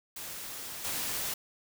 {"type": "noise with level steps", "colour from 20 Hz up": "white", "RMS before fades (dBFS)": [-41, -34], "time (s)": [0.16, 1.34], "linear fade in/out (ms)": 5, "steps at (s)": 0.84, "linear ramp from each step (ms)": 10, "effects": []}